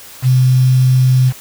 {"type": "tone with quantisation", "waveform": "sine", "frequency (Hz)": 128.5, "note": "C3", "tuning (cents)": -31, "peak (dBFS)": -7, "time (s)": [0.22, 1.33], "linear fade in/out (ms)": 50, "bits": 5, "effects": ["white hiss -36 dBFS RMS until 1.4 s"]}